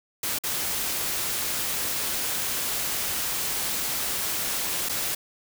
white noise with dropouts, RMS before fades -28 dBFS, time 0.23-5.15 s, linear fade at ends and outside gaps 5 ms, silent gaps 0.387-0.436 / 4.889-4.893 s, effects none

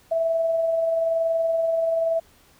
sine tone with amplitude modulation, 658 Hz, E5, 3 cents flat, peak -18 dBFS, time 0.11-2.2 s, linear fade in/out 10 ms, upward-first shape sine, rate 21 Hz, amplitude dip 30%, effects pink hiss -56 dBFS RMS until 2.59 s

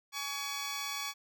10% pulse tone pair together, 838 / 1129.8 Hz, G#5 / C#6, +15 / +33 cents, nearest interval perfect fourth, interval 518 cents, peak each -34 / -28 dBFS, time 0.12-1.14 s, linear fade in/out 50 ms, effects none

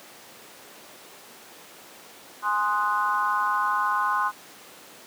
sine chord, Ab dominant seventh, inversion none, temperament equal, 830.6 / 1046.5 / 1244.5 / 1480 Hz, Ab5 / C6 / Eb6 / Gb6, 0 / 0 / 0 / 0 cents, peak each -30 / -24 / -28 / -29 dBFS, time 2.42-4.32 s, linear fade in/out 50 ms, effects pink hiss -46 dBFS RMS until 5.06 s + high-pass 300 Hz 12 dB/octave

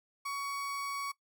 35% pulse tone, 1122 Hz, C#6, 21 cents sharp, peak -33 dBFS, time 0.25-1.12 s, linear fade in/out 10 ms, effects noise-tail reverb RT60 0.1 s tail -19 dB re dry

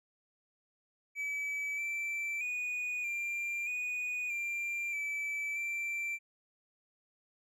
triangle tone with pitch steps, 2293 / 2335 / 2467 / 2380 / 2471 / 2376 / 2311 / 2348 Hz, D7 / D7 / D#7 / D7 / D#7 / D7 / D7 / D7, -42 / -11 / -15 / +22 / -13 / +20 / -28 / -1 cents, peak -32 dBFS, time 1.15-6.19 s, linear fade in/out 50 ms, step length 630 ms, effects none

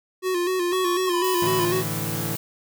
square tone with vibrato, 361.3 Hz, F#4, 41 cents flat, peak -22 dBFS, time 0.22-1.84 s, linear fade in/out 50 ms, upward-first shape square, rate 4 Hz, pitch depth 50 cents each way
square tone with pitch glide, 1116 to 994.2 Hz, C#6 to B5, +11 to +11 cents, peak -26 dBFS, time 0.73-1.65 s, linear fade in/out 0 ms, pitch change -200 cents, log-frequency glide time 1.05-1.17 s
blue noise, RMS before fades -32 dBFS, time 1.24-2.37 s, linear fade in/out 5 ms
sawtooth chord, A suspended fourth, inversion none, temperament equal, 110 / 146.83 / 164.81 Hz, A2 / D3 / E3, 0 / 0 / 0 cents, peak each -27 / -29 / -26 dBFS, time 1.42-2.36 s, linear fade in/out 5 ms
effects none

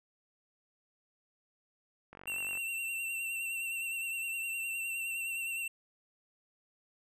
click train, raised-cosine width 0.5 ms, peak -34 dBFS, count 22, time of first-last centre 2.13-2.574 s, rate 47.3 Hz
square tone with vibrato, 2718 Hz, F7, 48 cents flat, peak -35 dBFS, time 2.27-5.68 s, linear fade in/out 5 ms, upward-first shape sine, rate 9.7 Hz, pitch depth 34 cents each way
effects none

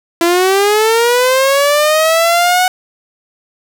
sawtooth linear sweep, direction up, 334.8 to 742 Hz, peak -5 dBFS, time 0.21-2.68 s, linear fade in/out 2 ms, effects none

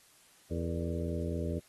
harmonic tone with a mistuned harmonic, 84.2 Hz, E2, 37 cents sharp, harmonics 1 / 2 / 3 / 4 / 5 / 6 / 7, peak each -35 / -38 / -40 / -41 / -42 / -43 / -43 dBFS, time 0.5-1.6 s, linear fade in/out 20 ms, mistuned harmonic 6, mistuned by -79 cents, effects white hiss -62 dBFS RMS until 1.68 s + AAC 32 kbps

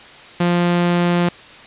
sawtooth tone, 174.61 Hz, F3, in tune, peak -10 dBFS, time 0.4-1.29 s, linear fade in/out 5 ms, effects white hiss -40 dBFS RMS until 1.66 s + resampled to 8000 Hz

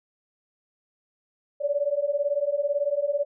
sine beating tone pair, 564 / 582 Hz, C#5 / D5, +30 / -16 cents, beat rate 18 Hz, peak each -26 / -25 dBFS, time 1.6-3.25 s, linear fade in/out 20 ms, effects none

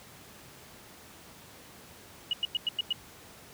sine tone bursts, 2904 Hz, F#7, 33 cents flat, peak -25 dBFS, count 6, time 2.31-2.927 s, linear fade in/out 2 ms, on 22 ms, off 97 ms, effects pink hiss -51 dBFS RMS until 3.53 s + high-pass 80 Hz 12 dB/octave

